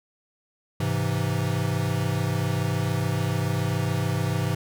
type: chord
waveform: square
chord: Ab augmented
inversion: none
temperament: equal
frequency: 103.83 / 130.81 / 164.81 Hz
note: Ab2 / C3 / E3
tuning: 0 / 0 / 0 cents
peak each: -28 / -28 / -29 dBFS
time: 0.8-4.55 s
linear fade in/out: 5 ms
effects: none